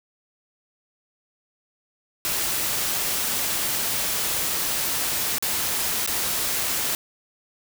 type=noise with dropouts; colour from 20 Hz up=white; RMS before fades=-25 dBFS; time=2.25-6.95 s; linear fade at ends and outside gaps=0 ms; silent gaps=5.384-5.425 / 6.063-6.075 s; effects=none